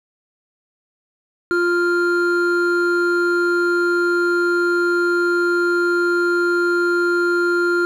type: tone pair together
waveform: triangle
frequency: 349.2 / 1396.9 Hz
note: F4 / F6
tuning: 0 / 0 cents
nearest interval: 2 octaves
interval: 2400 cents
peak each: -15 / -17 dBFS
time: 1.51-7.85 s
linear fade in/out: 0 ms
effects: none